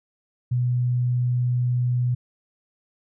sine tone, 123.47 Hz, B2, in tune, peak -19 dBFS, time 0.51-2.15 s, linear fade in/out 10 ms, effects none

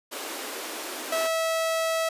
pink high-pass noise, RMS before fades -35 dBFS, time 0.11-1.28 s, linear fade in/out 20 ms, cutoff 270 Hz, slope 48 dB/octave
sawtooth tone, 651 Hz, E5, 22 cents flat, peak -20 dBFS, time 1.12-2.09 s, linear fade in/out 5 ms
effects resampled to 32000 Hz

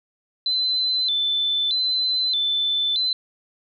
sine tone with vibrato, 3775 Hz, A#7, 21 cents sharp, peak -19 dBFS, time 0.46-3.13 s, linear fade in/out 2 ms, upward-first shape square, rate 0.8 Hz, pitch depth 120 cents each way, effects none

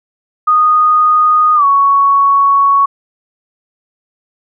sine tone with pitch glide, 1236 to 1113.9 Hz, D#6 to C#6, -12 to +8 cents, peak -6 dBFS, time 0.47-2.86 s, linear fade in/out 10 ms, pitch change -180 cents, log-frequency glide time 1.55-1.65 s, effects none

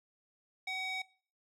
square tone with band-pass filter, 754 Hz, F#5, 32 cents sharp, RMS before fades -38 dBFS, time 0.67-1.02 s, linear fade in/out 5 ms, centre 2800 Hz, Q 3.3, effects noise-tail reverb RT60 0.4 s tail -20 dB re dry

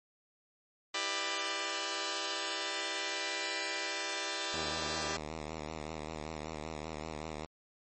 5% pulse chord, E minor seventh, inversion none, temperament just, 329.6 / 395.6 / 494.4 / 593.3 Hz, E4 / G4 / B4 / D5, 0 / +16 / +2 / +18 cents, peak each -30 / -28 / -32 / -27 dBFS, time 0.94-5.17 s, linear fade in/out 5 ms
5% pulse tone with vibrato, 77.78 Hz, D#2, in tune, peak -28 dBFS, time 4.53-7.46 s, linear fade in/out 5 ms, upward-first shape sine, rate 5.2 Hz, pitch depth 68 cents each way
effects MP3 32 kbps

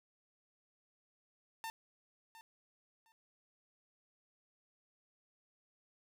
sawtooth tone with echo, 899 Hz, A5, 37 cents sharp, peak -37 dBFS, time 1.64-1.7 s, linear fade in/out 0 ms, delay 710 ms, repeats 2, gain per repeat -14 dB, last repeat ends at 3.12 s, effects none

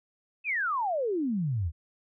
sine exponential sweep, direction down, 2637 to 73.8 Hz, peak -26 dBFS, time 0.44-1.72 s, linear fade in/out 50 ms, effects none

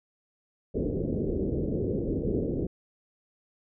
white low-pass noise, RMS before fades -29 dBFS, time 0.74-2.67 s, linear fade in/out 10 ms, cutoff 480 Hz, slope 48 dB/octave, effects none

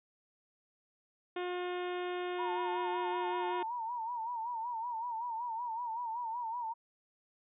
harmonic tone, 358.2 Hz, F4, 44 cents sharp, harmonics 1 / 2 / 3 / 4 / 5 / 6 / 7 / 8 / 9 / 10, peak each -36 / -42 / -46 / -48 / -50 / -52 / -53 / -54 / -55 / -56 dBFS, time 1.36-3.63 s, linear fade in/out 5 ms
sine tone with vibrato, 932.3 Hz, A#5, in tune, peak -35 dBFS, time 2.38-6.74 s, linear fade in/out 20 ms, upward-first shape sine, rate 5.3 Hz, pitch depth 94 cents each way
effects none

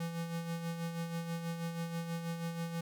square tone with tremolo, 167.5 Hz, E3, 28 cents sharp, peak -35 dBFS, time 0-2.81 s, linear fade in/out 5 ms, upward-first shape sine, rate 6.2 Hz, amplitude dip 50%, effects none

